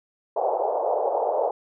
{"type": "band-pass noise", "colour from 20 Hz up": "white", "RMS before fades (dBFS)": -24, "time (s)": [0.36, 1.51], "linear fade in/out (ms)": 5, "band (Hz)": [440, 830], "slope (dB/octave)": 48, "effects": []}